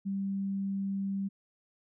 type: tone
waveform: sine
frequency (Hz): 196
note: G3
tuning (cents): 0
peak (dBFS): -30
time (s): 0.05-1.29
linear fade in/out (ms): 20
effects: none